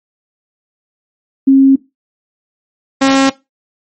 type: tone pair in turn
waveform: sine / sawtooth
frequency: 270 / 270 Hz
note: C#4 / C#4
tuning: -45 / -45 cents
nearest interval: unison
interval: 0 cents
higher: neither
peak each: -3 dBFS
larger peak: neither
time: 1.47-1.76 / 3.01-3.3 s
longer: neither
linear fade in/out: 10 ms
effects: noise-tail reverb RT60 0.2 s tail -17 dB re dry + MP3 32 kbps